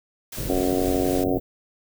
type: noise with tremolo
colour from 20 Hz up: white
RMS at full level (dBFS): -35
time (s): 0.32-1.24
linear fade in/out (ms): 5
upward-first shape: sine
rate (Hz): 4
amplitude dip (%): 25
type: band-stop noise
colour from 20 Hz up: pink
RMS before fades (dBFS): -30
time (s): 0.37-1.4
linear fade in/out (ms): 10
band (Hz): 600 to 16000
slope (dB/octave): 48
type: harmonic tone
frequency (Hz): 92.1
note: F#2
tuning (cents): -7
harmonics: 3 / 4 / 5 / 6 / 7 / 8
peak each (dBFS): -24 / -26 / -28 / -30 / -31 / -32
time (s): 0.49-1.38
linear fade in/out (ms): 5
effects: none